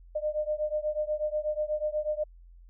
sine beating tone pair, 603 / 611.2 Hz, D5 / D#5, +46 / -31 cents, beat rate 8.2 Hz, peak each -30 / -31 dBFS, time 0.15-2.24 s, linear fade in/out 10 ms, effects added 43 Hz sine -49 dBFS peak until 2.69 s

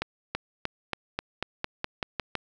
accelerating click train, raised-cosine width 0.3 ms, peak -12 dBFS, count 11, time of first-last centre 0.02-2.353 s, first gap 330 ms, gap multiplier 0.92, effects none

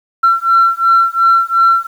sine beating tone pair, 1353 / 1355.8 Hz, E6 / E6, +45 / +48 cents, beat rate 2.8 Hz, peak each -10 dBFS, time 0.23-1.87 s, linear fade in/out 10 ms, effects tanh soft clip ceiling -2 dBFS + 7-bit

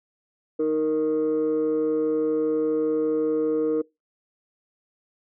sine tone pair together, 311.1 / 466.1 Hz, D#4 / A#4, 0 / 0 cents, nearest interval perfect fifth, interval 700 cents, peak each -23 / -20 dBFS, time 0.59-3.82 s, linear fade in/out 10 ms, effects noise-tail reverb RT60 0.2 s tail -23 dB re dry + tanh soft clip ceiling -17 dBFS

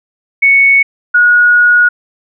sine tone pair in turn, 2217 / 1450.7 Hz, C#7 / F#6, 0 / -35 cents, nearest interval perfect fifth, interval 735 cents, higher first, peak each -4 dBFS, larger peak neither, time 0.42-0.83 / 1.14-1.89 s, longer second, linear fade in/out 10 ms, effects none

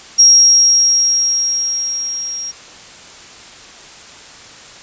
sine tone with level ramp, 5610 Hz, F8, 7 cents sharp, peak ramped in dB -3 to -22 dBFS, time 0.18-2.52 s, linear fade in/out 20 ms, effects white hiss -37 dBFS RMS until 4.82 s + resampled to 16000 Hz

